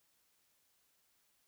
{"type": "silence", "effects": ["white hiss -75 dBFS RMS until 1.47 s"]}